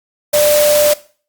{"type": "tone in noise", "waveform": "sine", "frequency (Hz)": 593, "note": "D5", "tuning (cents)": 17, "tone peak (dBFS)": -9, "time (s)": [0.33, 0.94], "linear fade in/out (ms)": 10, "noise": "white", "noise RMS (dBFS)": -17, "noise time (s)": [0.33, 0.94], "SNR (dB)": 5, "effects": ["noise-tail reverb RT60 0.4 s tail -17 dB re dry", "Opus 48 kbps"]}